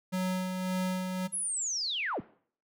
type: tone with tremolo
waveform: square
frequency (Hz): 185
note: F#3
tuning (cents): 0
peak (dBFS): -28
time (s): 0.12-1.28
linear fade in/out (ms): 20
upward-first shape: sine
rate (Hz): 1.8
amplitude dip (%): 40
type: linear sweep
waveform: sine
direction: down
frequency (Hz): 11030 to 38.89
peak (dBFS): -30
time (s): 1.32-2.21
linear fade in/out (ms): 20
effects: noise-tail reverb RT60 0.5 s tail -18 dB re dry